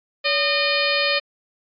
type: harmonic tone with a mistuned harmonic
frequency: 610 Hz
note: D#5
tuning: 34 cents flat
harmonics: 1 / 2 / 3 / 4 / 5 / 6 / 7 / 8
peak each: -24 / -29 / -26 / -23 / -27 / -29 / -26 / -29 dBFS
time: 0.24-1.2 s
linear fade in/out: 20 ms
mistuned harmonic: 1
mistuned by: -120 cents
effects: AAC 48 kbps